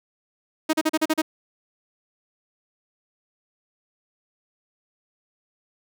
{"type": "tone bursts", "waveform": "sawtooth", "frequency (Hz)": 313.9, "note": "D#4", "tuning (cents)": 15, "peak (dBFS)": -14, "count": 7, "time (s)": [0.69, 1.219], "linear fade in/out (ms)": 10, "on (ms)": 43, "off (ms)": 38, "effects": []}